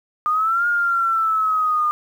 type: exponential two-way sweep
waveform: sine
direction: up then down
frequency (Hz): 1211 to 1426 to 1211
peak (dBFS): -16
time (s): 0.26-1.91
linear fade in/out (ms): 0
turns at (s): 0.67
effects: 8-bit